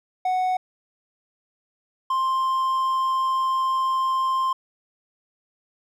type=tone pair in turn; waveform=triangle; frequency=740 / 1051 Hz; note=F#5 / C6; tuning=0 / +7 cents; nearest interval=tritone; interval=607 cents; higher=second; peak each=-18 dBFS; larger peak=neither; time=0.25-0.57 / 2.1-4.53 s; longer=second; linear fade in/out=5 ms; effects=none